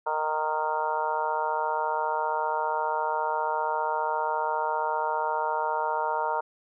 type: harmonic tone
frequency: 154.8 Hz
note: D#3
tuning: 9 cents flat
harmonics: 3 / 4 / 5 / 6 / 7 / 8 / 9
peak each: -35 / -33 / -35 / -27 / -38 / -38 / -36 dBFS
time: 0.06-6.41 s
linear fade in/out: 10 ms
effects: none